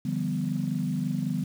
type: chord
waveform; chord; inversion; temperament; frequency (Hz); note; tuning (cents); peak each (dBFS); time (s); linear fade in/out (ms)
sine; G dominant seventh; second; equal with one note detuned; 146.83 / 170.53 / 196 / 246.9; D3 / F3 / G3 / B3; 0 / -41 / 0 / 0; -31; 0.05-1.44; 5
effects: tanh soft clip ceiling -15 dBFS + 8-bit